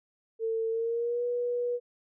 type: tone with pitch glide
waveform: sine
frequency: 450 to 485.1 Hz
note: A4 to B4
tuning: +39 to -31 cents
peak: -27 dBFS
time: 0.39-1.8 s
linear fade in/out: 50 ms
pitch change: +130 cents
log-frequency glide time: 0.7-1.24 s
effects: none